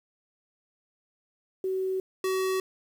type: tone pair in turn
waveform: sine / square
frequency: 377.6 / 377.6 Hz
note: F#4 / F#4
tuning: +35 / +35 cents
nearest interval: unison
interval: 0 cents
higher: neither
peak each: -26 dBFS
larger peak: neither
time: 1.64-2 / 2.24-2.6 s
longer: neither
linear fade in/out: 2 ms
effects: 9-bit